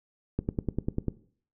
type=click train; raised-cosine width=3 ms; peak=-14 dBFS; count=8; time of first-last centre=0.39-1.083 s; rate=10.1 Hz; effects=noise-tail reverb RT60 0.5 s tail -18 dB re dry